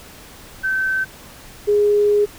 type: tone pair in turn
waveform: sine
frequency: 1540 / 413.6 Hz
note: G6 / G#4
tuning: -31 / -7 cents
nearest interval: octave + major seventh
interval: 2276 cents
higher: first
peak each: -17 / -12 dBFS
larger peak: second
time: 0.63-1.05 / 1.67-2.26 s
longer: second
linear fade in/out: 20 ms
effects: pink hiss -41 dBFS RMS until 2.38 s